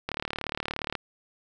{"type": "click train", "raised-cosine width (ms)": 0.3, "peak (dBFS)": -14, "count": 33, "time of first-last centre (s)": [0.09, 0.953], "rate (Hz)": 37.1, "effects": []}